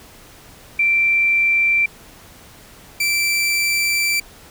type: tone pair in turn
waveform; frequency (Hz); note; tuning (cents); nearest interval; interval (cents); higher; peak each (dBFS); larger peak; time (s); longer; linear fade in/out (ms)
sine / sawtooth; 2349 / 2338; D7 / D7; 0 / -8; unison; 8; first; -13; neither; 0.79-1.86 / 3-4.2; second; 5
effects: pink hiss -44 dBFS RMS until 4.5 s